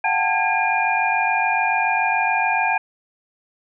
sine tone cluster, 725 / 772 / 884 / 1630 / 2411 Hz, F#5 / G5 / A5 / G#6 / D7, -35 / -27 / +8 / -33 / +45 cents, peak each -25 / -24 / -22 / -25 / -22 dBFS, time 0.04-2.78 s, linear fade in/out 5 ms, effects none

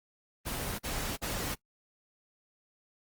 pink noise bursts, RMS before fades -35 dBFS, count 3, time 0.45-1.554 s, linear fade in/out 20 ms, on 340 ms, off 42 ms, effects noise-tail reverb RT60 0.1 s tail -22 dB re dry + Opus 24 kbps

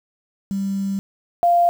sine tone pair in turn, 196 / 694 Hz, G3 / F5, 0 / -11 cents, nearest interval octave + minor seventh, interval 2189 cents, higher second, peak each -20 / -12 dBFS, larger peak second, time 0.51-0.99 / 1.43-1.69 s, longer first, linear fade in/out 0 ms, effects 7-bit

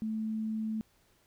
sine tone, 218.9 Hz, A3, 9 cents flat, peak -31 dBFS, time 0.02-0.81 s, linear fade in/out 0 ms, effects pink hiss -68 dBFS RMS until 1.26 s

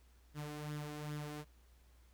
sawtooth tone with flanger, 149.3 Hz, D3, 29 cents sharp, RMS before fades -44 dBFS, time 0.34-1.45 s, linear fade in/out 50 ms, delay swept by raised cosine 0.57 to 2.87 ms, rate 2.5 Hz, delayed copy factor +0.55, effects added 60 Hz sine -62 dBFS peak until 2.13 s + pink hiss -72 dBFS RMS until 2.13 s

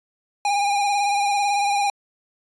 square tone with vibrato, 810 Hz, G#5, 43 cents flat, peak -19 dBFS, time 0.45-1.9 s, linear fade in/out 2 ms, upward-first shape sine, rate 18 Hz, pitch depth 33 cents each way, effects resampled to 22050 Hz

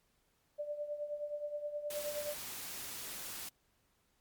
sine tone with tremolo, 590 Hz, D5, 8 cents sharp, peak -34 dBFS, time 0.58-2.35 s, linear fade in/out 20 ms, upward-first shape triangle, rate 9.5 Hz, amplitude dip 75%
white noise, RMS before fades -44 dBFS, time 1.9-3.49 s, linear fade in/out 5 ms
effects pink hiss -75 dBFS RMS until 4.2 s + MP3 96 kbps

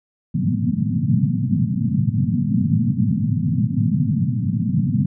pink band-pass noise, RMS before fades -19 dBFS, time 0.34-5.06 s, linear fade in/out 5 ms, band 100 to 250 Hz, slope 96 dB/octave, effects none

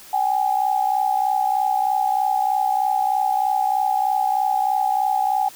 sine tone pair together, 767.4 / 830.6 Hz, G5 / G#5, -37 / 0 cents, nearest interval minor second, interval 137 cents, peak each -20 dBFS, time 0.13-5.49 s, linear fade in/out 5 ms, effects white hiss -43 dBFS RMS until 5.55 s

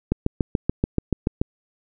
click train, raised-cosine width 3 ms, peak -6 dBFS, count 10, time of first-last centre 0.12-1.415 s, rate 6.95 Hz, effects none

